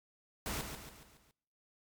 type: noise with echo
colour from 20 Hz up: pink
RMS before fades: -38 dBFS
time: 0.46-0.61 s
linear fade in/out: 0 ms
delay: 140 ms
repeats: 5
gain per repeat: -6 dB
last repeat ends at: 1.31 s
effects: noise-tail reverb RT60 0.9 s tail -25 dB re dry + MP3 96 kbps